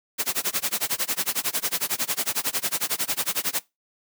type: noise with tremolo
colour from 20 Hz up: white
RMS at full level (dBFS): -23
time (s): 0.18-3.6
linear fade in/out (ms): 20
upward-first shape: sine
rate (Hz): 11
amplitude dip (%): 100
effects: noise-tail reverb RT60 0.2 s tail -21 dB re dry + high-pass 150 Hz 12 dB/octave